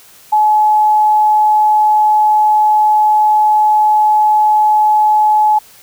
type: tone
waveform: sine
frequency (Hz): 852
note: G#5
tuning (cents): +44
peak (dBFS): -7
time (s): 0.32-5.59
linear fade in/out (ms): 10
effects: white hiss -42 dBFS RMS until 5.82 s